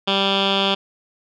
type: tone with low-pass filter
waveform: 10% pulse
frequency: 196 Hz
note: G3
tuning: in tune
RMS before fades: -19 dBFS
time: 0.07-0.75 s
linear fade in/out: 10 ms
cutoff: 3500 Hz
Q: 8.2
effects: none